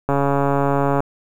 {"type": "click train", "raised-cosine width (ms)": 1, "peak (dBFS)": -5, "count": 129, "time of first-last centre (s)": [0.09, 1.004], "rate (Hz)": 140, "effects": ["7-bit"]}